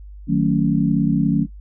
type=chord; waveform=sine; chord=D# half-diminished seventh; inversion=none; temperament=just; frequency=155.56 / 186.68 / 224 / 280 Hz; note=D#3 / F#3 / A3 / C#4; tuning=0 / +16 / +31 / +18 cents; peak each=-20 dBFS; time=0.27-1.47 s; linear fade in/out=50 ms; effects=noise-tail reverb RT60 0.1 s tail -18 dB re dry + added 50 Hz sine -35 dBFS peak until 1.6 s